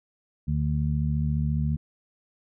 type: harmonic tone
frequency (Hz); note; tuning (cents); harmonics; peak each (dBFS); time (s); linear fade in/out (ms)
74.5; D2; +25; 1 / 2 / 3; -27 / -25 / -31; 0.47-1.77; 20
effects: none